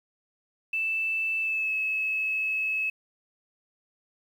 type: tone with pitch glide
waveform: sine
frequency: 2644 to 2587 Hz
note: E7 to E7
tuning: +5 to -33 cents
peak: -25 dBFS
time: 0.73-2.9 s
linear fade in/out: 5 ms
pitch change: -38 cents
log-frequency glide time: 1.4-1.74 s
effects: 9-bit